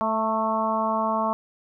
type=harmonic tone with a mistuned harmonic; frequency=220 Hz; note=A3; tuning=in tune; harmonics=1 / 2 / 3 / 4 / 5 / 6; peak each=-29 / -37 / -27 / -27 / -26 / -37 dBFS; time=0.01-1.33 s; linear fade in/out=0 ms; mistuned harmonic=4; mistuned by=+22 cents; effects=none